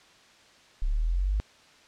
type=linear sweep; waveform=sine; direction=up; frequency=32.81 to 52.6 Hz; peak=-23 dBFS; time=0.82-1.4 s; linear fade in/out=0 ms; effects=white hiss -56 dBFS RMS until 1.87 s + low-pass 5000 Hz 12 dB/octave